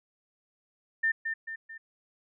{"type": "tone with echo", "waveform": "sine", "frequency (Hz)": 1800, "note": "A6", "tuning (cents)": 39, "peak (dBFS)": -23, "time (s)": [1.03, 1.12], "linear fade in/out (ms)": 10, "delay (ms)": 220, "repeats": 3, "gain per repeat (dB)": -6, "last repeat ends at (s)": 1.78, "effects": []}